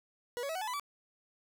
40% pulse tone with pitch steps, 484.2 / 559.4 / 646.3 / 746.7 / 862.7 / 996.8 / 1151.6 Hz, B4 / C#5 / E5 / F#5 / A5 / B5 / D6, -34 / +16 / -34 / +16 / -34 / +16 / -34 cents, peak -34 dBFS, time 0.37-0.797 s, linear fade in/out 0 ms, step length 61 ms, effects none

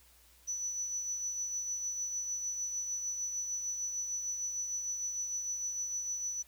sine tone with tremolo, 5950 Hz, F#8, 9 cents sharp, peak -32 dBFS, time 0.47-6.43 s, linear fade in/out 20 ms, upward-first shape triangle, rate 6.6 Hz, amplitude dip 45%, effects added 60 Hz sine -65 dBFS peak until 6.47 s + white hiss -63 dBFS RMS until 6.47 s

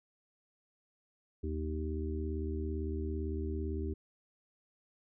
harmonic tone, 77.78 Hz, D#2, in tune, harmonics 1 / 3 / 4 / 5, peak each -35 / -43 / -42 / -41 dBFS, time 1.43-3.94 s, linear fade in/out 10 ms, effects none

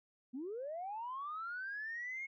sine linear sweep, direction up, 234.1 to 2183 Hz, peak -39 dBFS, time 0.33-2.27 s, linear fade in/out 20 ms, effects tanh soft clip ceiling -35 dBFS

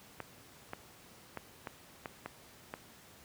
clicks, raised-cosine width 0.5 ms, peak -24 dBFS, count 7, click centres 0.203 / 0.734 / 1.373 / 1.672 / 2.058 / 2.26 / 2.739 s, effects pink hiss -57 dBFS RMS until 3.24 s + high-pass 80 Hz 12 dB/octave

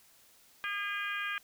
harmonic tone with a mistuned harmonic, 406.4 Hz, G#4, 38 cents flat, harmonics 3 / 4 / 5 / 6 / 7 / 8, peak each -40 / -36 / -43 / -39 / -47 / -46 dBFS, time 0.64-1.38 s, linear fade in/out 0 ms, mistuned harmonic 8, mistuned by -27 cents, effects white hiss -62 dBFS RMS until 1.43 s

